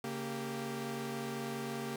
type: tone cluster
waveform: sawtooth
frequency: 139 / 230.5 / 391.4 Hz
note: C#3 / A#3 / G4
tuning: +5 / -19 / -3 cents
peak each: -40 / -36 / -38 dBFS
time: 0.04-1.96 s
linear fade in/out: 2 ms
effects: 10-bit